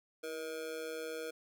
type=tone with amplitude modulation; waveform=square; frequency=476.9 Hz; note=A#4; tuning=39 cents sharp; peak=-36 dBFS; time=0.23-1.31 s; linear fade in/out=10 ms; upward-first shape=sine; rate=153 Hz; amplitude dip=85%; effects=none